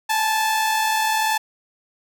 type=tone pair together; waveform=sawtooth; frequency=836 / 876.6 Hz; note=G#5 / A5; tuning=+11 / -7 cents; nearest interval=minor second; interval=82 cents; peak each=-24 / -15 dBFS; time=0.09-1.38 s; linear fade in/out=10 ms; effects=none